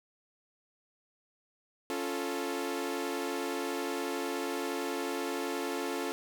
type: chord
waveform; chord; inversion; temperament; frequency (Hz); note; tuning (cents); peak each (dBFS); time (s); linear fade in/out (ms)
sawtooth; Db augmented; none; equal; 277.2 / 349.2 / 440; Db4 / F4 / A4; 0 / 0 / 0; -33; 1.9-6.12; 0
effects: none